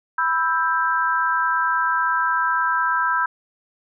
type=chord; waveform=sine; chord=E minor; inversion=second; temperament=just; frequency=988.9 / 1318.5 / 1582.2 Hz; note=B5 / E6 / G6; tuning=+2 / 0 / +16 cents; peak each=-22 dBFS; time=0.18-3.26 s; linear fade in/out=5 ms; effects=none